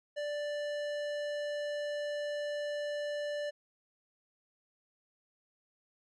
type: tone with tanh clipping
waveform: sine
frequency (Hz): 587.3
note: D5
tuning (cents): 0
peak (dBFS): -36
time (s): 0.16-3.51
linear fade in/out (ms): 20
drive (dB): 17
effects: none